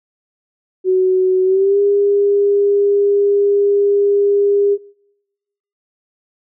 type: tone with pitch glide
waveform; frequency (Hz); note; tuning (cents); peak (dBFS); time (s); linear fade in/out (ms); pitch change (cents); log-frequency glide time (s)
sine; 372.7 to 404.1; F#4 to G#4; +13 to -47; -10; 0.84-4.78; 50; +140; 1.44-1.79
effects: noise-tail reverb RT60 1.0 s tail -26 dB re dry